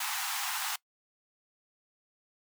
pink high-pass noise, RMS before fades -34 dBFS, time 0-0.76 s, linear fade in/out 5 ms, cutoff 750 Hz, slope 96 dB/octave, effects noise-tail reverb RT60 0.1 s tail -22 dB re dry

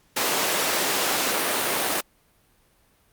pink high-pass noise, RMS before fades -24 dBFS, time 0.16-2.01 s, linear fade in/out 10 ms, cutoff 380 Hz, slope 12 dB/octave, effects pink hiss -62 dBFS RMS until 3.12 s + Opus 48 kbps

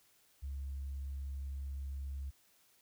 sine tone, 68.7 Hz, C#2, 15 cents flat, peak -37 dBFS, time 0.42-2.31 s, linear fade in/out 20 ms, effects tanh soft clip ceiling -35 dBFS + white hiss -69 dBFS RMS until 2.81 s

